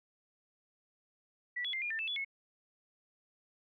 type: tone with pitch steps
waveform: sine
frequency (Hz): 1954 / 3384 / 2100 / 2418 / 1791 / 2639 / 3423 / 2187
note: B6 / G#7 / C7 / D7 / A6 / E7 / A7 / C#7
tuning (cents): -19 / +32 / +6 / +50 / +30 / +1 / -48 / -24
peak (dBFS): -34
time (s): 1.56-2.248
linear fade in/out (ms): 10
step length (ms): 86
effects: none